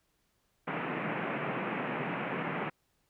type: band-pass noise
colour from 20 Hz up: pink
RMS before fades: -35 dBFS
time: 0.67-2.7 s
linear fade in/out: 10 ms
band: 140 to 2600 Hz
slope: 48 dB/octave
effects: pink hiss -75 dBFS RMS until 3.09 s